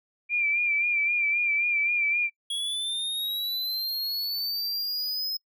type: tone with vibrato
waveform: sine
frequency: 2369 Hz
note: D7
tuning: 14 cents sharp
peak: -22 dBFS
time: 0.29-2.3 s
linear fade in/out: 50 ms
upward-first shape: sine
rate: 3.8 Hz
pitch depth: 48 cents each way
type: linear sweep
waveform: square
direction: up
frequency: 3322 to 5130 Hz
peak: -28 dBFS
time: 2.5-5.37 s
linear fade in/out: 5 ms
effects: noise-tail reverb RT60 0.1 s tail -25 dB re dry